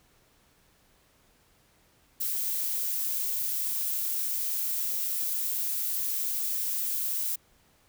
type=noise; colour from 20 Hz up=violet; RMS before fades=-30 dBFS; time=2.2-7.36 s; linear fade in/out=10 ms; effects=pink hiss -64 dBFS RMS until 7.88 s

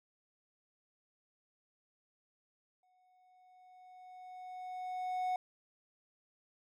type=tone with exponential growth; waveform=triangle; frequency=736 Hz; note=F#5; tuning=9 cents flat; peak=-29 dBFS; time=2.83-5.36 s; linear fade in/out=2 ms; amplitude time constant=550 ms; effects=none

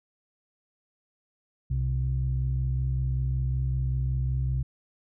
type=tone pair together; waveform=sine; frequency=64 / 129.3 Hz; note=C2 / C3; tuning=-38 / -20 cents; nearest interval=octave; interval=1218 cents; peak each=-26 dBFS; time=1.7-4.63 s; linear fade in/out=10 ms; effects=tanh soft clip ceiling -18 dBFS

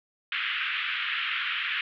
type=band-pass noise; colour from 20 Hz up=white; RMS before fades=-30 dBFS; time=0.32-1.81 s; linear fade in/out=2 ms; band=1300 to 3200 Hz; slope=48 dB/octave; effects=none

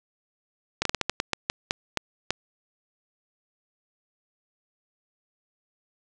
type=slowing click train; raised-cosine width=0.2 ms; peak=-6 dBFS; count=12; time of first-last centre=0.82-2.306 s; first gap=33 ms; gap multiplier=1.26; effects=resampled to 22050 Hz + 7-bit

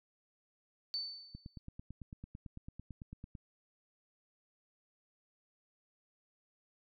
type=tone with exponential decay; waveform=sine; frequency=4523 Hz; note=C#8; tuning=34 cents sharp; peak=-33 dBFS; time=0.94-1.59 s; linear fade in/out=0 ms; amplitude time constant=140 ms
type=click train; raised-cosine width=5 ms; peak=-34 dBFS; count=19; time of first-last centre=1.35-3.352 s; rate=8.99 Hz
effects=none

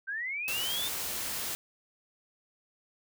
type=linear sweep; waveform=sine; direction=up; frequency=1532 to 3650 Hz; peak=-32 dBFS; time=0.07-0.89 s; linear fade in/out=20 ms
type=noise; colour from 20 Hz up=white; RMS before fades=-35 dBFS; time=0.48-1.55 s; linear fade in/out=0 ms
effects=none

